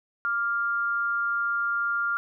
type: tone pair together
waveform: sine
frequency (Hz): 1174.7 / 1397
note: D6 / F6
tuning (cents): 0 / 0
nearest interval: minor third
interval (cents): 300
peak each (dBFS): -33 / -24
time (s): 0.25-2.17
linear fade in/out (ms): 0
effects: none